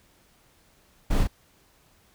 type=noise with echo; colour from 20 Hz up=brown; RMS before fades=-22 dBFS; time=1.1-1.24 s; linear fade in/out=10 ms; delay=35 ms; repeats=1; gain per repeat=-3 dB; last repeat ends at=1.275 s; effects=pink hiss -61 dBFS RMS until 2.14 s